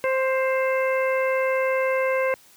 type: harmonic tone with a mistuned harmonic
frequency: 525 Hz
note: C5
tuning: 6 cents sharp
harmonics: 1 / 2 / 3 / 4 / 5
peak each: -21 / -29 / -31 / -29 / -36 dBFS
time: 0.04-2.34 s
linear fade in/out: 0 ms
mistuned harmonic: 5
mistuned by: +16 cents
effects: white hiss -53 dBFS RMS until 2.56 s + high-pass 80 Hz 12 dB/octave